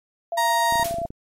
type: tone with tremolo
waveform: sine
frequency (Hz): 678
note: E5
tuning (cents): +49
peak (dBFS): -23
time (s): 0.32-1.06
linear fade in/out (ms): 2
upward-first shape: triangle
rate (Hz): 17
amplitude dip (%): 30
type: tone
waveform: 35% pulse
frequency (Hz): 936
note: A#5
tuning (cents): +7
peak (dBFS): -17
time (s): 0.37-0.84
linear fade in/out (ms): 10
type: clicks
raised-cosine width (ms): 3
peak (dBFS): -22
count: 11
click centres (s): 0.724 / 0.756 / 0.797 / 0.827 / 0.857 / 0.91 / 0.942 / 0.985 / 1.017 / 1.052 / 1.105
type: noise with exponential decay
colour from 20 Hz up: white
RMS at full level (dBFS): -27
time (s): 0.84-1.09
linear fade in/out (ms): 5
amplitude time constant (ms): 53
effects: MP3 64 kbps